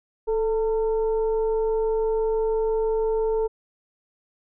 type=tone with frequency modulation; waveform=sine; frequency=440 Hz; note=A4; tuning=in tune; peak=-20 dBFS; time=0.27-3.48 s; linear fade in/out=20 ms; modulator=463 Hz; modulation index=0.48; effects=none